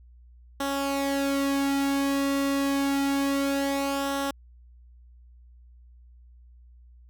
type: tone with flanger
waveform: sawtooth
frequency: 277.2 Hz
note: C#4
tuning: in tune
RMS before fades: -26 dBFS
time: 0.6-4.31 s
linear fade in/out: 5 ms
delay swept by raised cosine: 0.43 to 2.33 ms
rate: 0.28 Hz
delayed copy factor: -0.6
effects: added 60 Hz sine -49 dBFS peak until 7.09 s